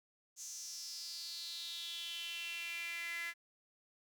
sawtooth tone with high-pass filter sweep, 339.1 Hz, E4, 49 cents sharp, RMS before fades -44 dBFS, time 0.36-3.34 s, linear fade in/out 50 ms, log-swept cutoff 6500 to 1900 Hz, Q 6, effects 12-bit

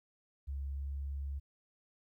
sine tone with pitch glide, 69.1 to 69.58 Hz, C#2 to C#2, -5 to +7 cents, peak -36 dBFS, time 0.47-1.4 s, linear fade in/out 20 ms, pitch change +12 cents, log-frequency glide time 0.76-0.81 s, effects 13-bit

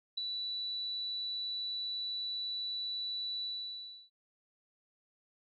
sine tone with ADSR envelope, 3954 Hz, B7, 1 cent sharp, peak -30 dBFS, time 0.17-4.1 s, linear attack 10 ms, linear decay 6 ms, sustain -5 dB, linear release 670 ms, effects none

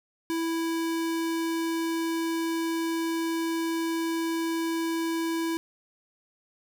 square tone, 329.6 Hz, E4, in tune, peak -27 dBFS, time 0.3-5.57 s, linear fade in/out 0 ms, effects none

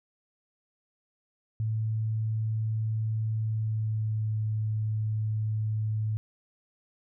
sine tone with pitch glide, 110 to 108.36 Hz, A2 to A2, 0 to -26 cents, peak -26 dBFS, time 1.6-6.17 s, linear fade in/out 0 ms, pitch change -26 cents, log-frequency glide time 3.37-4.36 s, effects none

